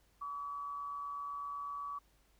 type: tone with amplitude modulation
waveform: sine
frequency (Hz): 1140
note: C#6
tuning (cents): +48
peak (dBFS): -37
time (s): 0.21-1.99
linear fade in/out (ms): 10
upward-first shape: sine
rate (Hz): 148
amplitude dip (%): 40
effects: added 50 Hz sine -70 dBFS peak until 2.39 s + pink hiss -72 dBFS RMS until 2.39 s